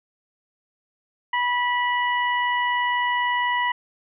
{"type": "harmonic tone", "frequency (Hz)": 978, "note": "B5", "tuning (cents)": -17, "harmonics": [1, 2, 3], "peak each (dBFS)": [-22, -24, -32], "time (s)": [1.33, 3.72], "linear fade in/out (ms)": 5, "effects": []}